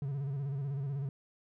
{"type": "tone with vibrato", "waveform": "triangle", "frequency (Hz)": 138.59, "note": "C#3", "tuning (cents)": 0, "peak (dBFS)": -31, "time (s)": [0.02, 1.09], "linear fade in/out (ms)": 2, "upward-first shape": "square", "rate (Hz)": 16, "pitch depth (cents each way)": 66, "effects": []}